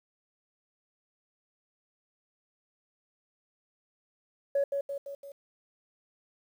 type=tone with echo; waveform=sine; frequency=560 Hz; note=C#5; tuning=18 cents sharp; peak=-22 dBFS; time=4.55-4.64 s; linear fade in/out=5 ms; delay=170 ms; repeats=4; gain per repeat=-5 dB; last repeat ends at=5.32 s; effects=tanh soft clip ceiling -21 dBFS + 10-bit